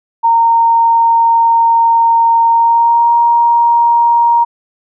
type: tone with pitch glide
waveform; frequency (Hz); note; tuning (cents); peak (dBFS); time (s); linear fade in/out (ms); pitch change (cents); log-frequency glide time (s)
sine; 922 to 939.2; A#5 to A#5; -19 to +13; -6; 0.23-4.45; 20; +32; 2.47-3.13
effects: none